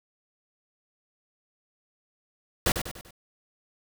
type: noise with echo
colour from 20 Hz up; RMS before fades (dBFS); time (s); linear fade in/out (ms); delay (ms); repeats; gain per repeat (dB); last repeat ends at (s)
pink; -23; 2.66-2.72; 2; 97; 4; -7; 3.108
effects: none